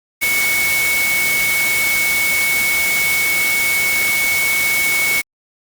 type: tone in noise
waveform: sine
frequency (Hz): 2217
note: C#7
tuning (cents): 0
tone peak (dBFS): -15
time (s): 0.21-5.22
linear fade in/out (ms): 20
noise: white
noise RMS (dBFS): -21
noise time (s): 0.21-5.22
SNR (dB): +3
effects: Opus 48 kbps